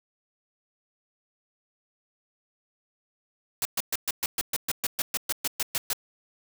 white noise bursts, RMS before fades -27 dBFS, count 16, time 3.62-5.932 s, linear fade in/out 2 ms, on 32 ms, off 120 ms, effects none

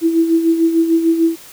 sine tone with tremolo, 329.6 Hz, E4, in tune, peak -8 dBFS, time 0.01-1.36 s, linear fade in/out 50 ms, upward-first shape sine, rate 6.7 Hz, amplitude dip 60%, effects white hiss -39 dBFS RMS until 1.52 s

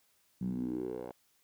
10% pulse tone with band-pass filter sweep, 61.74 Hz, B1, in tune, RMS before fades -37 dBFS, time 0.41-1.12 s, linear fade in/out 5 ms, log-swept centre 170 to 620 Hz, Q 5.4, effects white hiss -71 dBFS RMS until 1.43 s

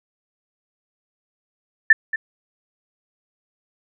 sine tone with echo, 1772 Hz, A6, 12 cents sharp, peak -6 dBFS, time 1.9-1.93 s, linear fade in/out 5 ms, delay 230 ms, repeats 1, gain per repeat -14 dB, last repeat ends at 2.16 s, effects none

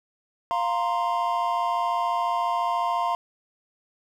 triangle chord, F suspended fourth, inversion none, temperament equal, 698.5 / 932.3 / 1046.5 Hz, F5 / Bb5 / C6, 0 / 0 / 0 cents, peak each -25 dBFS, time 0.51-3.15 s, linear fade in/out 0 ms, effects none

